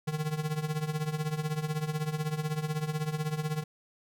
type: tone with tremolo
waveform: square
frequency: 153.7 Hz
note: D#3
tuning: 21 cents flat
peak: -27 dBFS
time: 0.07-3.64 s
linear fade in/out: 10 ms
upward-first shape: triangle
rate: 16 Hz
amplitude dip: 85%
effects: none